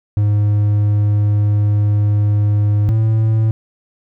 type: tone pair in turn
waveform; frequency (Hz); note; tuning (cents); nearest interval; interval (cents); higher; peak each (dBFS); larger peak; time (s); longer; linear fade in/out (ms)
triangle; 103.83 / 110.51; G#2 / A2; 0 / +8; minor second; 108; second; -9; neither; 0.17-2.89 / 2.89-3.51; first; 0
effects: none